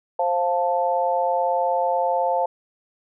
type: chord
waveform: sine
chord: F major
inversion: second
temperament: equal with one note detuned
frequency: 527.5 / 698.5 / 880 Hz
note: C5 / F5 / A5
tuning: +14 / 0 / 0 cents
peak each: -23 dBFS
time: 0.19-2.46 s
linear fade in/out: 5 ms
effects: none